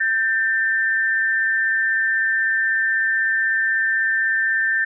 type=tone pair together; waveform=sine; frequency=1568 / 1791.9 Hz; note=G6 / A6; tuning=0 / +31 cents; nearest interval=major second; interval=231 cents; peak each=-22 / -18 dBFS; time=0-4.85 s; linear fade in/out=10 ms; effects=none